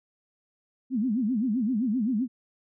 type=tone with vibrato; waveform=sine; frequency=233.1 Hz; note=A#3; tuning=in tune; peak=-23 dBFS; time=0.9-2.28 s; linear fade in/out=50 ms; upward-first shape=sine; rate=7.7 Hz; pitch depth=240 cents each way; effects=none